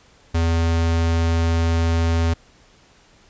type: tone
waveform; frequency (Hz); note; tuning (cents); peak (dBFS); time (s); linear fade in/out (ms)
square; 83; E2; +12; -17; 0.34-2.34; 10
effects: pink hiss -53 dBFS RMS until 3.29 s + resampled to 16000 Hz